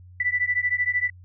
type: beating tone pair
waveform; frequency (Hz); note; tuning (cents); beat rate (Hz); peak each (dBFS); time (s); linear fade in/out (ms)
sine; 1970 / 1983; B6 / B6; -5 / +7; 13; -24; 0.2-1.1; 5
effects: added 90 Hz sine -44 dBFS peak until 1.24 s